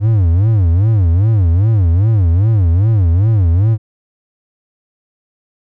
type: tone with vibrato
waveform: triangle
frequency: 96.6 Hz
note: G2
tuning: 25 cents flat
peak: -6 dBFS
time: 0-3.78 s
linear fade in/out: 50 ms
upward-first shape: sine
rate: 2.5 Hz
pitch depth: 280 cents each way
effects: none